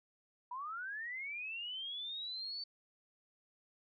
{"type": "linear sweep", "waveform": "sine", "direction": "up", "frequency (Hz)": [953, 4553], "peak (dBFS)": -40, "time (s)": [0.51, 2.64], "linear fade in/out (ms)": 5, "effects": []}